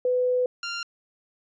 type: tone pair in turn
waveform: sine / 15% pulse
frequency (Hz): 500 / 1390.3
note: B4 / F6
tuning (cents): +21 / -8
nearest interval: octave + tritone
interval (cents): 1771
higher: second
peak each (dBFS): -20 / -23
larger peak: first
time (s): 0.05-0.46 / 0.63-0.83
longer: first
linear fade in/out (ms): 2
effects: resampled to 16000 Hz